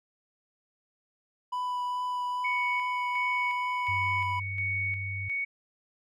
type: tone with vibrato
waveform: triangle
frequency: 991 Hz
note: B5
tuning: 6 cents sharp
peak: -27 dBFS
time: 1.52-4.4 s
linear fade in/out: 10 ms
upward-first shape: triangle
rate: 2.4 Hz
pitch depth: 10 cents each way
type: tone with tremolo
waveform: sine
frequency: 2229 Hz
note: C#7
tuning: 9 cents sharp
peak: -28 dBFS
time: 2.44-5.45 s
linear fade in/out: 10 ms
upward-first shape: square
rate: 1.4 Hz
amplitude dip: 50%
type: tone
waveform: sine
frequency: 97 Hz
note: G2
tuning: 18 cents flat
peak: -34 dBFS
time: 3.88-5.29 s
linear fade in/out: 10 ms
effects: none